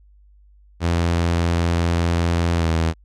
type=tone with pitch glide; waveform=sawtooth; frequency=85 to 81.77 Hz; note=F2 to E2; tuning=-46 to -13 cents; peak=-13 dBFS; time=0.8-2.94 s; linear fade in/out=50 ms; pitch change=-67 cents; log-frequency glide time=2.58-2.65 s; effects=added 50 Hz sine -48 dBFS peak until 3.04 s + low-pass 7000 Hz 12 dB/octave